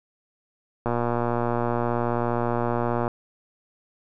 click train, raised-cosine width 1 ms, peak -11 dBFS, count 265, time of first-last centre 0.86-3.078 s, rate 119 Hz, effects none

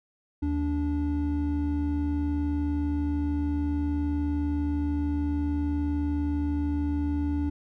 triangle tone pair together, 76.86 / 290 Hz, D#2 / D4, -21 / -22 cents, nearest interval octave + major seventh, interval 2299 cents, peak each -26 / -25 dBFS, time 0.42-7.5 s, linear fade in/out 10 ms, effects none

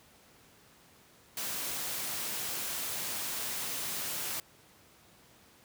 white noise, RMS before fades -36 dBFS, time 1.37-4.4 s, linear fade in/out 2 ms, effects pink hiss -60 dBFS RMS until 5.64 s + high-pass 80 Hz 12 dB/octave

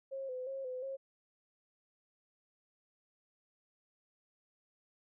sine tone with vibrato, 523.3 Hz, C5, in tune, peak -38 dBFS, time 0.11-0.97 s, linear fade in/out 20 ms, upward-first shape square, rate 2.8 Hz, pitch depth 52 cents each way, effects none

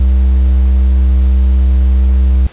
triangle tone, 64.4 Hz, C2, 27 cents flat, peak -4 dBFS, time 0-2.47 s, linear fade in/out 5 ms, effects pink hiss -38 dBFS RMS until 2.52 s + resampled to 8000 Hz

